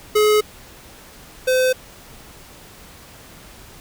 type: tone pair in turn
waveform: square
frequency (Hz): 424.2 / 512.7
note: G#4 / C5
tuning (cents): +37 / -35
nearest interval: minor third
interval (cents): 328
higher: second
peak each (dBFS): -13 / -15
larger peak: first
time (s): 0.15-0.41 / 1.47-1.73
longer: neither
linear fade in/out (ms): 10
effects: pink hiss -43 dBFS RMS until 3.8 s